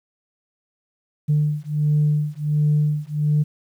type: beating tone pair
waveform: sine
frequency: 149 / 150.4 Hz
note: D3 / D3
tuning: +25 / +42 cents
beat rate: 1.4 Hz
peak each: -19 dBFS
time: 1.28-3.44 s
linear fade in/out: 20 ms
effects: tanh soft clip ceiling -11 dBFS + 9-bit